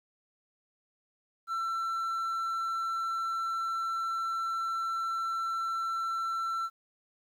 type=tone; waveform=triangle; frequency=1343 Hz; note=E6; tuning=32 cents sharp; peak=-28 dBFS; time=1.47-6.7 s; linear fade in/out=50 ms; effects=11-bit